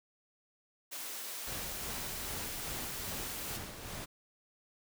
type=high-pass noise; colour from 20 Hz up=white; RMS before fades=-42 dBFS; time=0.91-3.58 s; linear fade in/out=20 ms; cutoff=270 Hz; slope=12 dB/octave
type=noise with tremolo; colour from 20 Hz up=pink; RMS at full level=-42 dBFS; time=1.46-4.06 s; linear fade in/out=20 ms; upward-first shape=sine; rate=2.5 Hz; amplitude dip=45%
effects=none